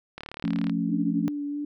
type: click train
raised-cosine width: 0.3 ms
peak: -21 dBFS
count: 20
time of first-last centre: 0.18-0.696 s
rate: 36.8 Hz
type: chord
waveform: sine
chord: F augmented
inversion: none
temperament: equal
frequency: 174.61 / 220 / 277.2 Hz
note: F3 / A3 / C#4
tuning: 0 / 0 / 0 cents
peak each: -28 dBFS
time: 0.44-1.28 s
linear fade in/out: 0 ms
type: tone with vibrato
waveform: sine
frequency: 290.1 Hz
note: D4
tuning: 21 cents flat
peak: -28 dBFS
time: 0.89-1.65 s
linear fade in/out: 5 ms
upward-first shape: sine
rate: 3.1 Hz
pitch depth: 16 cents each way
effects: none